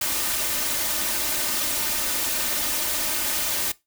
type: noise with comb filter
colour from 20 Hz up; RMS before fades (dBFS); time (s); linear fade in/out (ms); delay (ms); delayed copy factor
white; -25; 0.01-3.72; 5; 3.3; +0.6
effects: noise-tail reverb RT60 0.2 s tail -20 dB re dry